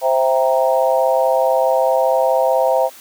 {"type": "chord", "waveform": "sine", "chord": "C dominant seventh", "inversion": "none", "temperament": "equal", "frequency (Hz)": [523.3, 659.3, 784, 932.3], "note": ["C5", "E5", "G5", "Bb5"], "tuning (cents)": [0, 0, 0, 0], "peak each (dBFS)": [-16, -17, -20, -21], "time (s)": [0.01, 2.9], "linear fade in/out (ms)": 50, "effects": ["white hiss -41 dBFS RMS until 3 s", "high-pass 200 Hz 12 dB/octave"]}